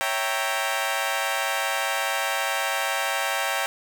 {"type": "chord", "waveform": "15% pulse", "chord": "C# diminished seventh", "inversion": "none", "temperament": "equal with one note detuned", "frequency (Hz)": [554.4, 659.3, 784, 928], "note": ["C#5", "E5", "G5", "Bb5"], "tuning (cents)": [0, 0, 0, -8], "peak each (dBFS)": [-24, -24, -21, -24], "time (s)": [0.01, 3.66], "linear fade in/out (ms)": 0, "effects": []}